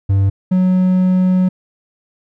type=tone pair in turn; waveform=triangle; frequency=98 / 184.36 Hz; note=G2 / F#3; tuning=0 / -6 cents; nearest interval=major seventh; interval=1094 cents; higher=second; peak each=-8 dBFS; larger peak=neither; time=0.09-0.3 / 0.51-1.49 s; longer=second; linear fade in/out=10 ms; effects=none